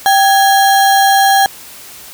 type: tone with sample-and-hold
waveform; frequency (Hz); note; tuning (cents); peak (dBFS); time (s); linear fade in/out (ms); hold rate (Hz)
sine; 784; G5; 0; -6; 0.06-1.46; 0; 2450
effects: white hiss -34 dBFS RMS until 2.13 s